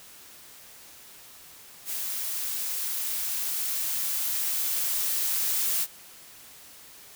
blue noise with level ramp, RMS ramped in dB -32 to -26 dBFS, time 1.85-5.87 s, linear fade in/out 50 ms, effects white hiss -49 dBFS RMS until 7.15 s

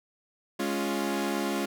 sawtooth chord, Db major, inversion second, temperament equal, 207.7 / 277.2 / 349.2 Hz, Ab3 / Db4 / F4, 0 / 0 / 0 cents, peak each -28 dBFS, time 0.59-1.66 s, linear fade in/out 10 ms, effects none

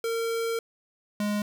square tone pair in turn, 458 / 207.5 Hz, A#4 / G#3, -31 / -1 cents, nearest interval octave + major second, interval 1370 cents, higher first, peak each -27 / -26 dBFS, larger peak second, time 0.04-0.59 / 1.2-1.42 s, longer first, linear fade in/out 2 ms, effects none

